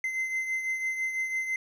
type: beating tone pair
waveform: triangle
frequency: 2065 / 2071 Hz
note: C7 / C7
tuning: -23 / -18 cents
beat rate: 6 Hz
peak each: -27 / -36 dBFS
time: 0.04-1.56 s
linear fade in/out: 2 ms
effects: none